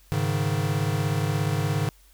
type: chord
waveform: square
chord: Ab suspended fourth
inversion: none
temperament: equal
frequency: 103.83 / 138.59 / 155.56 Hz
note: Ab2 / Db3 / Eb3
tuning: 0 / 0 / 0 cents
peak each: -28 dBFS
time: 0.12-1.89 s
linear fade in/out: 0 ms
effects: added 47 Hz sine -54 dBFS peak until 2.13 s + white hiss -59 dBFS RMS until 2.13 s